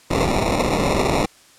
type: noise with sample-and-hold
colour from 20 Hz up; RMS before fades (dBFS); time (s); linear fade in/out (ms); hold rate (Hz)
white; -19; 0.1-1.26; 10; 1575
effects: white hiss -50 dBFS RMS until 1.58 s + low-pass 9000 Hz 12 dB/octave